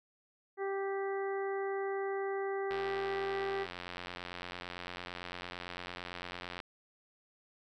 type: harmonic tone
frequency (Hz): 392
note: G4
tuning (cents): 0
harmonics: 1 / 2 / 3 / 4 / 5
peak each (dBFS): -34 / -41 / -46 / -48 / -46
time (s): 0.57-3.67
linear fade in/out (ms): 50
type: click train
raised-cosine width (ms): 0.3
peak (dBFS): -25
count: 347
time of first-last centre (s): 2.71-6.602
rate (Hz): 88.9
effects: none